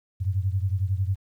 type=beating tone pair; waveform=sine; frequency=92.5 / 103.5 Hz; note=F#2 / G#2; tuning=0 / -5 cents; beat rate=11 Hz; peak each=-24 / -27 dBFS; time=0.2-1.16 s; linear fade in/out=20 ms; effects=10-bit